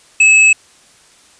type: tone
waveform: square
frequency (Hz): 2593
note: E7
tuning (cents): -29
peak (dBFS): -6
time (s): 0.2-0.53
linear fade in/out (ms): 5
effects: white hiss -47 dBFS RMS until 1.39 s + resampled to 22050 Hz